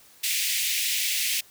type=high-pass noise; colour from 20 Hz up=pink; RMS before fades=-26 dBFS; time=0.23-1.41 s; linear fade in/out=10 ms; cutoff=2100 Hz; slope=48 dB/octave; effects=white hiss -54 dBFS RMS until 1.5 s